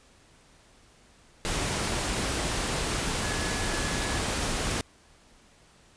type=tone in noise; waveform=sine; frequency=1700 Hz; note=G#6; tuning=40 cents sharp; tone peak=-38 dBFS; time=3.23-4.18 s; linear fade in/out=0 ms; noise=pink; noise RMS=-29 dBFS; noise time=1.45-4.81 s; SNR=-12 dB; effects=pink hiss -58 dBFS RMS until 5.96 s + resampled to 22050 Hz